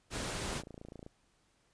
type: noise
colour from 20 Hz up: pink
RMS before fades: -38 dBFS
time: 0.1-0.63 s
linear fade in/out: 50 ms
type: click train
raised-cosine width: 2 ms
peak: -34 dBFS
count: 21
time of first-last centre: 0.35-1.064 s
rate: 28 Hz
effects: pink hiss -72 dBFS RMS until 1.73 s + resampled to 22050 Hz